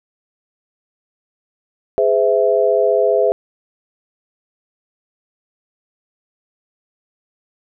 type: chord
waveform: sine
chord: Ab augmented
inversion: none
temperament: equal with one note detuned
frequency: 415.3 / 510.1 / 659.3 Hz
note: Ab4 / C5 / E5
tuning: 0 / -44 / 0 cents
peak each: -16 dBFS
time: 1.98-3.32 s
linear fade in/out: 0 ms
effects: none